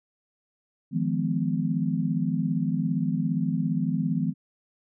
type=chord; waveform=sine; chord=F half-diminished seventh; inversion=third; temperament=just; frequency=157.15 / 174.61 / 209.5 / 251.4 Hz; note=Eb3 / F3 / Ab3 / Cb4; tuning=+18 / 0 / +15 / +31 cents; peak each=-28 / -28 / -30 / -29 dBFS; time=0.91-4.34 s; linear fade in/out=50 ms; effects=none